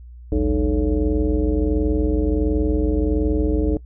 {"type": "tone with frequency modulation", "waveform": "sine", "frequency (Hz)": 179.8, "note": "F#3", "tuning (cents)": -49, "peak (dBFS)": -16, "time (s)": [0.32, 3.77], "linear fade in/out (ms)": 2, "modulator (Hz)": 127, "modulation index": 2.2, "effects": ["noise-tail reverb RT60 0.1 s tail -22 dB re dry", "added 60 Hz sine -37 dBFS peak until 3.85 s"]}